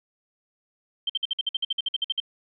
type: tone bursts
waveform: sine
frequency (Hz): 3136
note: G7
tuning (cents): 0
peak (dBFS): -22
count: 15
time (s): 1.07-2.202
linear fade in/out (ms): 5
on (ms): 26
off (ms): 53
effects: none